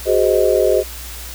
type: chord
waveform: sine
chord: Ab dominant seventh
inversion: third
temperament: just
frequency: 373.8 / 415.3 / 519.1 / 623 Hz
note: Gb4 / Ab4 / C5 / Eb5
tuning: +18 / 0 / -14 / +2 cents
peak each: -17 dBFS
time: 0.05-0.84 s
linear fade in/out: 50 ms
effects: added 60 Hz sine -32 dBFS peak until 1.34 s + white hiss -33 dBFS RMS until 1.34 s